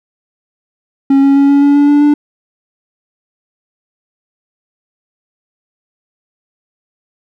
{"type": "tone with pitch steps", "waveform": "triangle", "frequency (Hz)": [273.8, 276.5, 279.2, 282, 284.8, 287.6, 290.4, 293.3], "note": ["C#4", "C#4", "C#4", "C#4", "C#4", "D4", "D4", "D4"], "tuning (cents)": [-21, -4, 13, 30, 47, -36, -19, -2], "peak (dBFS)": -3, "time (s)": [1.1, 2.14], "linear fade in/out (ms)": 5, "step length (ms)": 130, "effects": []}